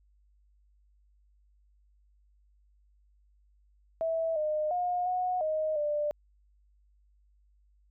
sine tone with pitch steps, 653 / 611 / 716 / 730 / 623 / 593 Hz, E5 / D#5 / F5 / F#5 / D#5 / D5, -17 / -32 / +43 / -24 / +2 / +17 cents, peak -27 dBFS, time 4.01-6.11 s, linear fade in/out 0 ms, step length 350 ms, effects added 50 Hz sine -62 dBFS peak until 7.9 s

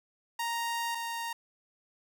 sawtooth tone pair in turn, 932.3 / 928.8 Hz, A#5 / A#5, 0 / -7 cents, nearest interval unison, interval 7 cents, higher first, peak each -27 / -30 dBFS, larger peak first, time 0.39-0.95 / 0.95-1.33 s, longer first, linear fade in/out 5 ms, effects none

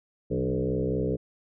sine tone with frequency modulation, 294.7 Hz, D4, 6 cents sharp, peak -24 dBFS, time 0.3-1.17 s, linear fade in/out 20 ms, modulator 64.4 Hz, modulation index 3.3, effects none

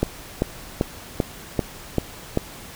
click train, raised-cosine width 2 ms, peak -5 dBFS, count 7, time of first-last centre 0.03-2.374 s, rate 2.56 Hz, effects pink hiss -40 dBFS RMS until 2.75 s

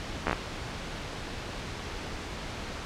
slowing click train, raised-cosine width 0.5 ms, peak -11 dBFS, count 5, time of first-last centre 0.27-0.33 s, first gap 12 ms, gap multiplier 1.15, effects pink hiss -37 dBFS RMS until 2.85 s + low-pass 5000 Hz 12 dB/octave

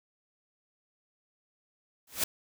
white noise with exponential growth, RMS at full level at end -24 dBFS, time 2.07-2.24 s, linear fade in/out 5 ms, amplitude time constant 36 ms, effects none

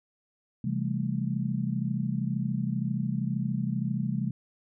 sine chord, A minor seventh, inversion first, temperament just, 132 / 165 / 198 / 220 Hz, C3 / E3 / G3 / A3, +16 / +2 / +18 / 0 cents, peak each -31 / -33 / -32 / -33 dBFS, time 0.64-4.31 s, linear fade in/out 5 ms, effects none

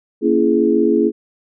sine chord, A# half-diminished seventh, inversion none, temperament just, 233.1 / 279.7 / 335.6 / 419.5 Hz, A#3 / C#4 / E4 / G#4, 0 / +16 / +31 / +17 cents, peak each -18 / -19 / -16 / -16 dBFS, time 0.21-1.12 s, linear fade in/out 50 ms, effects none

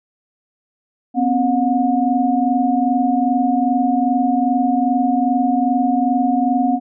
sine tone cluster, 246.9 / 269.4 / 721 Hz, B3 / C#4 / F#5, 0 / -49 / -45 cents, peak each -18 dBFS, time 1.14-6.8 s, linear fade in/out 50 ms, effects none

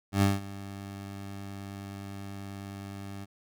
20% pulse tone with ADSR envelope, 98.9 Hz, G2, 16 cents sharp, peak -15 dBFS, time 0.12-3.26 s, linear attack 100 ms, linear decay 180 ms, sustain -19 dB, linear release 27 ms, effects none

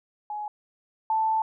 sine tone pair in turn, 840 / 881.3 Hz, G#5 / A5, +19 / +3 cents, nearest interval minor second, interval 84 cents, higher second, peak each -30 / -21 dBFS, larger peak second, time 0.3-0.48 / 1.1-1.42 s, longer second, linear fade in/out 2 ms, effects none

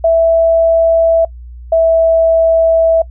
sine tone pair in turn, 659.3 / 655.5 Hz, E5 / E5, 0 / -10 cents, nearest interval unison, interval 10 cents, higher first, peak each -6 dBFS, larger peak neither, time 0.04-1.25 / 1.72-3.02 s, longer second, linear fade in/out 5 ms, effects noise-tail reverb RT60 0.1 s tail -24 dB re dry + added 60 Hz sine -28 dBFS peak until 3.1 s

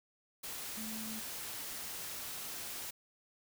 sine tone in noise, 220 Hz, A3, in tune, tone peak -43 dBFS, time 0.77-1.2 s, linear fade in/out 10 ms, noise white, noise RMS -43 dBFS, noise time 0.43-2.91 s, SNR -3 dB, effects none

